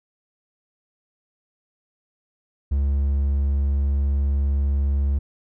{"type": "tone", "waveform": "triangle", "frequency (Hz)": 69.8, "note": "C#2", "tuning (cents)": 13, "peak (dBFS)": -16, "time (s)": [2.71, 5.19], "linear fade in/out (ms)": 10, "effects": []}